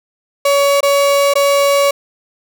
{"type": "tone with dropouts", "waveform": "35% pulse", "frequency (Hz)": 563, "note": "C#5", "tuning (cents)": 27, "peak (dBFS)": -8, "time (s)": [0.45, 1.91], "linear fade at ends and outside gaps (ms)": 5, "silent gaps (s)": [[0.807, 0.829], [1.338, 1.354]], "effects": []}